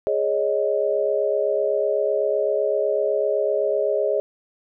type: chord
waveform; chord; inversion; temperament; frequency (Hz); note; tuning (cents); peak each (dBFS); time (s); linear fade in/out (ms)
sine; Ab suspended fourth; none; equal; 415.3 / 554.4 / 622.3; Ab4 / Db5 / Eb5; 0 / 0 / 0; -23; 0.07-4.2; 0
effects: none